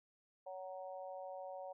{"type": "harmonic tone", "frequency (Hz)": 186.7, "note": "F#3", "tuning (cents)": 16, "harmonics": [3, 4, 5], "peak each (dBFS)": [-47, -49, -55], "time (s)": [0.46, 1.73], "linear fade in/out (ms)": 10, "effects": []}